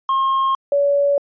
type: tone pair in turn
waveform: triangle / sine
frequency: 1072 / 567.9 Hz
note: C6 / C#5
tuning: +42 / +42 cents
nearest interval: major seventh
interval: 1100 cents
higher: first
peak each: -13 dBFS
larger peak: neither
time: 0.09-0.55 / 0.72-1.18 s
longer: neither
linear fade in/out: 2 ms
effects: resampled to 11025 Hz